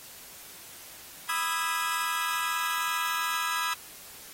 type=chord; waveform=sawtooth; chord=E major seventh; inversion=second; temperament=just; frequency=988.9 / 1236.1 / 1318.5 / 1648.1 Hz; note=B5 / D#6 / E6 / G#6; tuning=+2 / -12 / 0 / -14 cents; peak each=-29 dBFS; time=1.29-3.74 s; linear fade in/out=5 ms; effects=white hiss -47 dBFS RMS until 4.33 s + AAC 48 kbps